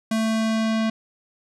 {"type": "tone with low-pass filter sweep", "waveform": "square", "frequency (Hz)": 221.8, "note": "A3", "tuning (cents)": 14, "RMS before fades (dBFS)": -22, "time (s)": [0.11, 0.9], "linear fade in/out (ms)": 5, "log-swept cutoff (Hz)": [10000, 4300], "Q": 0.93, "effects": []}